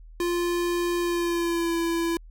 square tone with pitch glide, 348.1 to 335.5 Hz, F4 to E4, -6 to +31 cents, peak -24 dBFS, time 0.2-2.17 s, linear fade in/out 2 ms, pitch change -63 cents, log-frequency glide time 1-1.76 s, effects added 40 Hz sine -43 dBFS peak until 2.3 s

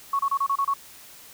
sine tone bursts, 1108.7 Hz, C#6, in tune, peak -20 dBFS, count 7, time 0.13-0.738 s, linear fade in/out 5 ms, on 62 ms, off 29 ms, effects white hiss -47 dBFS RMS until 1.33 s

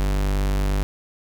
45% pulse tone, 49 Hz, G1, in tune, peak -19 dBFS, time 0-0.83 s, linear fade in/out 0 ms, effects none

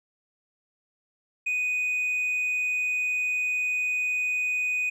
triangle tone with hard clipping, 2489 Hz, D#7, in tune, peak -23 dBFS, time 1.46-4.9 s, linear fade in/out 10 ms, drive 1 dB, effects none

